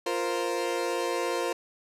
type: chord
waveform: 30% pulse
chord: F suspended fourth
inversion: none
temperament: equal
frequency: 349.2 / 466.2 / 523.3 Hz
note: F4 / Bb4 / C5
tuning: 0 / 0 / 0 cents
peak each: -29 dBFS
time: 0.06-1.53 s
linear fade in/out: 5 ms
effects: low-pass 11000 Hz 12 dB/octave